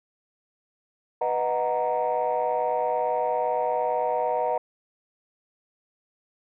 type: chord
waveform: sine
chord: B major seventh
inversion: none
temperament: equal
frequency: 493.9 / 622.3 / 740 / 932.3 Hz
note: B4 / D#5 / F#5 / A#5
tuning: 0 / 0 / 0 / 0 cents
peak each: -27 dBFS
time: 1.21-4.58 s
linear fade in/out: 5 ms
effects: tanh soft clip ceiling -16 dBFS